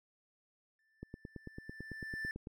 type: tone with exponential growth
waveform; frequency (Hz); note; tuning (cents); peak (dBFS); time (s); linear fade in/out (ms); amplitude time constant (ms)
triangle; 1768; A6; +8; -34; 0.79-2.31; 1; 330
type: click train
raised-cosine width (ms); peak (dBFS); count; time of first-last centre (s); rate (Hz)
3; -31; 14; 1.03-2.471; 9.02
effects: none